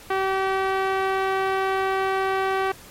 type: tone with low-pass filter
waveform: 5% pulse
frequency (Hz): 383.8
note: G4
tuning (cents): -37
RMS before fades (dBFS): -23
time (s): 0.1-2.72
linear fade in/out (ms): 5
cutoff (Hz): 1200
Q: 0.62
effects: pink hiss -45 dBFS RMS until 2.9 s + MP3 64 kbps